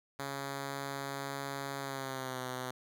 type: tone with pitch glide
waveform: 5% pulse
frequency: 138.59 to 127.82 Hz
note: C#3 to C3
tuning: 0 to -40 cents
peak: -26 dBFS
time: 0.19-2.71 s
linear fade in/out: 5 ms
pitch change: -140 cents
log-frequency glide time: 1.8-2.42 s
effects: none